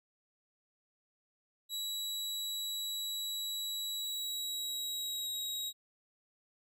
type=tone with pitch glide; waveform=sawtooth; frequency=3900 to 3818 Hz; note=B7 to A#7; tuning=-23 to +41 cents; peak=-33 dBFS; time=1.69-5.73 s; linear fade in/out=50 ms; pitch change=-36 cents; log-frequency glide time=3.97-5.43 s; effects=none